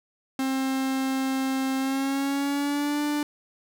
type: tone with pitch glide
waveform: 45% pulse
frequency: 265.6 to 294.7 Hz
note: C4 to D4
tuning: +26 to +6 cents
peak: -24 dBFS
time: 0.39-3.23 s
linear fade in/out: 2 ms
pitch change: +180 cents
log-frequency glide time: 1.78-3.02 s
effects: none